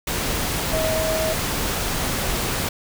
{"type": "tone in noise", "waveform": "sine", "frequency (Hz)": 636, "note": "D#5", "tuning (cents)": 38, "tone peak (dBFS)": -22, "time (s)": [0.73, 1.33], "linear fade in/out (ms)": 5, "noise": "pink", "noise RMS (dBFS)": -24, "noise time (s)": [0.07, 2.69], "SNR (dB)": -1, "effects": []}